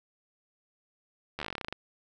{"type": "slowing click train", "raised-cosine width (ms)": 0.3, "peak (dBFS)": -19, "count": 15, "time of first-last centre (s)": [1.39, 1.726], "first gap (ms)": 12, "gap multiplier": 1.1, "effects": []}